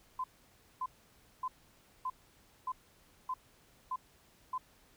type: tone bursts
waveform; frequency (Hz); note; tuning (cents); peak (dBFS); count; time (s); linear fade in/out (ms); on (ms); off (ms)
sine; 1023; C6; -39; -33; 8; 0.19-4.58; 5; 50; 570
effects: pink hiss -65 dBFS RMS until 4.96 s